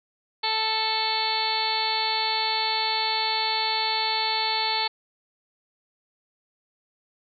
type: harmonic tone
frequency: 440 Hz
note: A4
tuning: in tune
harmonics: 1 / 2 / 3 / 4 / 5 / 6 / 7 / 8 / 9 / 10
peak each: -38 / -27 / -38 / -37 / -32 / -36 / -37 / -32 / -33 / -28 dBFS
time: 0.43-4.88 s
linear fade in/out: 10 ms
effects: none